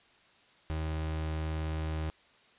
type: tone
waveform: 35% pulse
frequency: 78.6 Hz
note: D#2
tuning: 18 cents sharp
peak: -30 dBFS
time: 0.7-2.1 s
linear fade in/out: 0 ms
effects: white hiss -62 dBFS RMS until 2.58 s + resampled to 8000 Hz